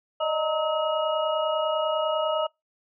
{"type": "tone cluster", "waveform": "sine", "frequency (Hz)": [594, 624, 923, 1282, 2883], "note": ["D5", "D#5", "A#5", "E6", "F#7"], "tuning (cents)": [20, 5, -17, -49, -46], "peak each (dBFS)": [-32, -25, -32, -30, -34], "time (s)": [0.2, 2.47], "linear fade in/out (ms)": 10, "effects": ["noise-tail reverb RT60 0.2 s tail -26 dB re dry"]}